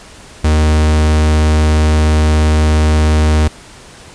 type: tone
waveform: 45% pulse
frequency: 77 Hz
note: D#2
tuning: 17 cents flat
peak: -8 dBFS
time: 0.44-3.48 s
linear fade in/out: 5 ms
effects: pink hiss -37 dBFS RMS until 4.14 s + resampled to 22050 Hz